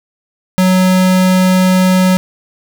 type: tone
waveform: square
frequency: 185.2 Hz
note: F#3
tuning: 2 cents sharp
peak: -8 dBFS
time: 0.58-2.17 s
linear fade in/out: 0 ms
effects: none